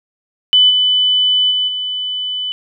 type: tone with level steps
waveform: sine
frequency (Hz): 3000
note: F#7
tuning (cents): +23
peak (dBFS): -6 / -10 / -13 / -18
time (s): 0.53-2.52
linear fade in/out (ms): 0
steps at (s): 0.69 / 1.5 / 1.67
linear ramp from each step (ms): 20
effects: none